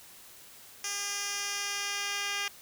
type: tone with band-pass filter sweep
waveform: 10% pulse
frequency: 403.9 Hz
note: G#4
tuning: 48 cents flat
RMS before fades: -34 dBFS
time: 0.84-2.48 s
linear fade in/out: 2 ms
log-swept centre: 6200 to 3700 Hz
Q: 1.4
effects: white hiss -52 dBFS RMS until 2.61 s